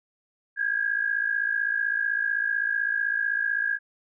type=tone pair together; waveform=sine; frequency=1609 / 1664.8 Hz; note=G6 / G#6; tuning=+45 / +4 cents; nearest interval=minor second; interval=59 cents; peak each=-26 dBFS; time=0.56-3.79 s; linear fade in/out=50 ms; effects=none